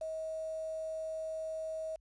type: tone with quantisation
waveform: sine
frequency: 637 Hz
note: D#5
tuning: 41 cents sharp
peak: -36 dBFS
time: 0.01-1.96 s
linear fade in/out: 5 ms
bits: 9
effects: added 50 Hz sine -64 dBFS peak until 2 s + resampled to 22050 Hz